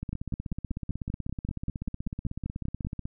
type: two click trains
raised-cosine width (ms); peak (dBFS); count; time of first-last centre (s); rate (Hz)
5; -19 / -21; 15 / 50; 0.13-2.848 / 0.03-3.055; 5.15 / 16.2
effects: none